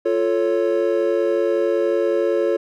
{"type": "chord", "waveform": "triangle", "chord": "F augmented", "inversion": "none", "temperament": "equal", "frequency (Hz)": [349.2, 440, 554.4], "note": ["F4", "A4", "C#5"], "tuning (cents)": [0, 0, 0], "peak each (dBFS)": -19, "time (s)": [0.05, 2.57], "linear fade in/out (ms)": 10, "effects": []}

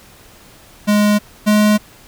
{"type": "tone pair in turn", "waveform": "square", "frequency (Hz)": [208.1, 210.6], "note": ["G#3", "G#3"], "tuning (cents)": [4, 24], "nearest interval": "unison", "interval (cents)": 20, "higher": "second", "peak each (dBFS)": [-11, -10], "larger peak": "second", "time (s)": [[0.87, 1.19], [1.46, 1.78]], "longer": "neither", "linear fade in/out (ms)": 20, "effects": ["pink hiss -44 dBFS RMS until 2.07 s"]}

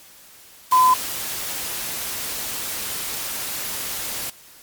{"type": "tone in noise", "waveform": "sine", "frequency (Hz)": 1016, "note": "B5", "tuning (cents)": 49, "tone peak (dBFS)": -11, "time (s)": [0.72, 0.94], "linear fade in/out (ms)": 5, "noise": "white", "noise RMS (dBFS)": -28, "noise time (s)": [0.71, 4.3], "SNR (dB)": 14, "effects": ["white hiss -47 dBFS RMS until 4.62 s", "MP3 96 kbps"]}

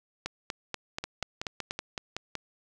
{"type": "two click trains", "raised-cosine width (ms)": 0.2, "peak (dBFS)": [-16, -15], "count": [8, 7], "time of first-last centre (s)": [[1.04, 2.353], [0.26, 1.709]], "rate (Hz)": [5.33, 4.14], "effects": []}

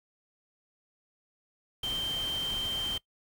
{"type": "tone in noise", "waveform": "sine", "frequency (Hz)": 3136, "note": "G7", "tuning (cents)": 0, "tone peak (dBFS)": -30, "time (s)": [1.83, 2.98], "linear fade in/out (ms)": 5, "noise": "pink", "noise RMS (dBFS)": -41, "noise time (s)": [1.83, 2.98], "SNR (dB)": 8, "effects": ["noise-tail reverb RT60 0.1 s tail -21 dB re dry"]}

